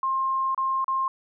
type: tone with dropouts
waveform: sine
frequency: 1062 Hz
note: C6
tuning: 25 cents sharp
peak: -22 dBFS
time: 0.03-1.08 s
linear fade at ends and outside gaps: 2 ms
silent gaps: 0.547-0.577 / 0.844-0.88 s
effects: none